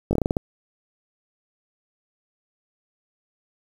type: slowing click train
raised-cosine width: 2 ms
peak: -8 dBFS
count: 8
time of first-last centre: 0.11-0.368 s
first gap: 20 ms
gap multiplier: 1.2
effects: 7-bit